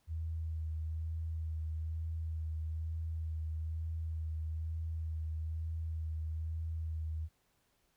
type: tone with vibrato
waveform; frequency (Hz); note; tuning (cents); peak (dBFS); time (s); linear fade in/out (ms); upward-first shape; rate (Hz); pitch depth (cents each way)
sine; 80; D#2; +49; -35; 0.07-7.29; 50; sine; 1.1; 21
effects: pink hiss -75 dBFS RMS until 7.96 s